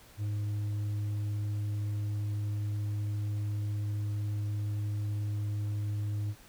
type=tone with tanh clipping; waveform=sine; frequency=103.83 Hz; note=G#2; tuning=in tune; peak=-31 dBFS; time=0.17-6.35 s; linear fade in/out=50 ms; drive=4 dB; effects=pink hiss -56 dBFS RMS until 6.48 s